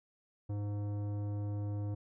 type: tone with tanh clipping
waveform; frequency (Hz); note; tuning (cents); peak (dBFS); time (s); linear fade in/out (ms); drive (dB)
triangle; 102.8; G#2; -17; -36; 0.49-1.95; 10; 18
effects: none